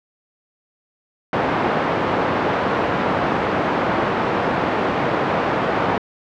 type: band-pass noise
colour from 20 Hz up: white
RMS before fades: -20 dBFS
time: 1.33-5.98 s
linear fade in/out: 2 ms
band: 120 to 1000 Hz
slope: 12 dB/octave
effects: low-pass 4000 Hz 12 dB/octave